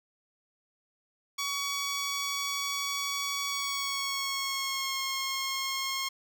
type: tone with pitch glide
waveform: 10% pulse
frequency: 1128 to 1077.1 Hz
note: C#6 to C6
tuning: +30 to +50 cents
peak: -22 dBFS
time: 1.38-6.09 s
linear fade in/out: 10 ms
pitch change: -80 cents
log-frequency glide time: 3.47-4.98 s
effects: none